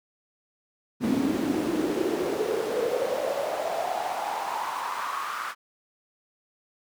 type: noise with high-pass filter sweep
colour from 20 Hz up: brown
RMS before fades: -28 dBFS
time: 1-5.55 s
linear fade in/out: 50 ms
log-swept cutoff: 240 to 1300 Hz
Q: 6
effects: none